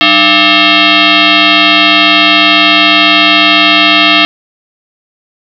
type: tone with frequency modulation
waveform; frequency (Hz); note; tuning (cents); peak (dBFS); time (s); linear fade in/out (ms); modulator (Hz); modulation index
sine; 304; D#4; -40; -3; 0.01-4.25; 0; 494; 7.3
effects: none